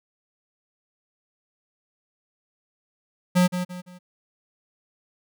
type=tone with echo; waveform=square; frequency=180 Hz; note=F#3; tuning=47 cents flat; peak=-16 dBFS; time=3.35-3.48 s; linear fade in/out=20 ms; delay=170 ms; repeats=3; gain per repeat=-9 dB; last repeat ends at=3.99 s; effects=none